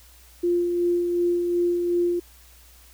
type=tone with tremolo; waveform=sine; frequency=349.2 Hz; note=F4; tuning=in tune; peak=-18 dBFS; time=0.43-2.2 s; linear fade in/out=10 ms; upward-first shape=sine; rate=2.7 Hz; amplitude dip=35%; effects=added 60 Hz sine -51 dBFS peak until 2.93 s + white hiss -53 dBFS RMS until 2.93 s